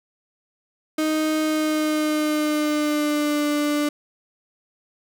35% pulse tone with pitch glide, 311.1 to 294.7 Hz, D#4 to D4, 0 to +6 cents, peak -18 dBFS, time 0.98-3.89 s, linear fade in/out 5 ms, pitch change -94 cents, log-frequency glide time 1.41-3.47 s, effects none

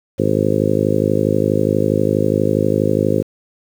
harmonic tone, 52.3 Hz, G#1, 13 cents sharp, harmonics 2 / 3 / 4 / 5 / 6 / 7 / 8 / 9 / 10, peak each -22 / -22 / -22 / -22 / -22 / -22 / -22 / -22 / -22 dBFS, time 0.18-3.23 s, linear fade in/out 20 ms, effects 7-bit

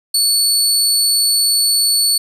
25% pulse tone, 4443 Hz, C#8, 3 cents sharp, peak -7 dBFS, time 0.14-2.18 s, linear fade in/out 5 ms, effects none

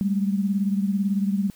sine beating tone pair, 196 / 214 Hz, G3 / A3, 0 / -48 cents, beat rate 18 Hz, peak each -21 / -27 dBFS, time 0.01-1.5 s, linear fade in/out 0 ms, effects white hiss -54 dBFS RMS until 1.55 s

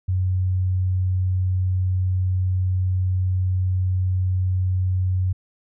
sine tone, 92.5 Hz, F#2, in tune, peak -18 dBFS, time 0.08-5.33 s, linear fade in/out 10 ms, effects none

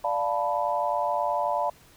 sine chord, B half-diminished seventh, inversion first, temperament equal, 587.3 / 698.5 / 880 / 987.8 Hz, D5 / F5 / A5 / B5, 0 / 0 / 0 / 0 cents, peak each -29 dBFS, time 0.04-1.7 s, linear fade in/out 5 ms, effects pink hiss -55 dBFS RMS until 1.96 s

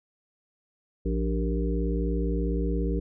harmonic tone with a mistuned harmonic, 58.27 Hz, A#1, in tune, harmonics 1 / 3 / 5 / 7 / 8, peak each -26 / -31 / -33 / -34 / -35 dBFS, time 1.05-3 s, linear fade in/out 10 ms, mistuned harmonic 7, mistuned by -81 cents, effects none

